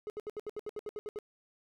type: tone bursts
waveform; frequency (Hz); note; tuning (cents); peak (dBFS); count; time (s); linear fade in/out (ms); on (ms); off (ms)
triangle; 421.5; G#4; +26; -34; 12; 0.07-1.188; 0; 29; 70
effects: none